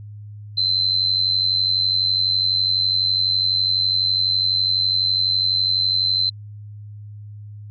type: tone with amplitude modulation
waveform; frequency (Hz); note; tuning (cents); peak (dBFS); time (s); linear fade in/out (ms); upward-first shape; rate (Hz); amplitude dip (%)
sine; 4076; C8; -46; -13; 0.57-6.3; 10; sine; 92; 75
effects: added 104 Hz sine -34 dBFS peak until 7.7 s